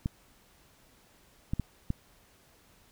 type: clicks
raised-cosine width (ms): 5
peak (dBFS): -17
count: 4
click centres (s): 0.059 / 1.535 / 1.597 / 1.904
effects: pink hiss -62 dBFS RMS until 2.91 s